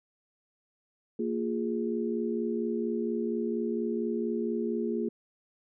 sine tone cluster, 230.5 / 351 / 415.3 Hz, A#3 / F4 / G#4, -19 / +9 / 0 cents, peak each -31 / -33 / -33 dBFS, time 1.19-5.09 s, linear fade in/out 5 ms, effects none

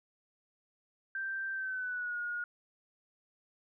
sine tone with pitch glide, 1568 to 1437.9 Hz, G6 to F#6, 0 to -50 cents, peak -34 dBFS, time 1.15-2.44 s, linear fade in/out 2 ms, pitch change -150 cents, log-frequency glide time 1.52-2.18 s, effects none

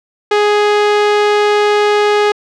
sawtooth tone, 416.1 Hz, G#4, 3 cents sharp, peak -5 dBFS, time 0.31-2.32 s, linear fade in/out 5 ms, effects low-pass 4000 Hz 12 dB/octave

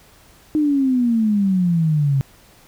sine exponential sweep, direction down, 310 to 133.6 Hz, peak -14 dBFS, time 0.55-2.21 s, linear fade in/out 0 ms, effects pink hiss -50 dBFS RMS until 2.67 s

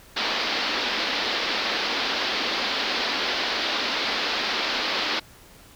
white band-pass noise, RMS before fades -26 dBFS, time 0.16-5.2 s, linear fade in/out 10 ms, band 210 to 4800 Hz, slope 48 dB/octave, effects pink hiss -50 dBFS RMS until 5.75 s

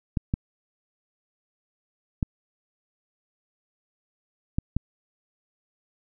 clicks, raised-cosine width 5 ms, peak -11 dBFS, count 5, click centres 0.172 / 0.339 / 2.228 / 4.585 / 4.766 s, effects none

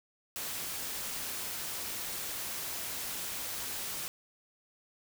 white noise, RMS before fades -38 dBFS, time 0.36-4.08 s, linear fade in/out 0 ms, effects none

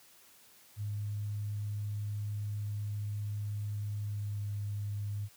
sine tone with pitch glide, 103.83 to 102.76 Hz, G#2 to G#2, 0 to -18 cents, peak -33 dBFS, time 0.76-5.29 s, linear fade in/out 50 ms, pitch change -18 cents, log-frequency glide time 4.01-4.41 s, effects white hiss -60 dBFS RMS until 5.36 s + high-pass 60 Hz 12 dB/octave

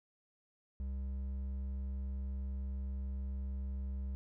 triangle tone with hard clipping, 66.5 Hz, C2, 29 cents sharp, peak -38 dBFS, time 0.8-4.15 s, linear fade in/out 0 ms, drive 9 dB, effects none

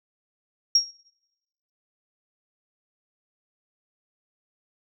sine tone with exponential decay, 5588 Hz, F8, in tune, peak -11 dBFS, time 0.75-0.91 s, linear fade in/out 5 ms, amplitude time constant 34 ms, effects noise-tail reverb RT60 1.0 s tail -26 dB re dry + tanh soft clip ceiling -8 dBFS

